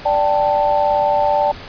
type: chord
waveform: sine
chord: D suspended fourth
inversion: none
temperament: just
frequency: 587.3 / 783.1 / 881 Hz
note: D5 / G5 / A5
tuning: 0 / -2 / +2 cents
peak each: -17 / -18 / -17 dBFS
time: 0.05-1.52 s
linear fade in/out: 10 ms
effects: pink hiss -34 dBFS RMS until 1.68 s + resampled to 11025 Hz